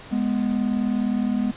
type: tone pair together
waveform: triangle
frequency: 207.7 / 247.2 Hz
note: G#3 / B3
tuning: 0 / +2 cents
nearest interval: minor third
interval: 302 cents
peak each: -21 dBFS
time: 0.11-1.52 s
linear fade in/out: 20 ms
effects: pink hiss -42 dBFS RMS until 1.56 s + resampled to 8000 Hz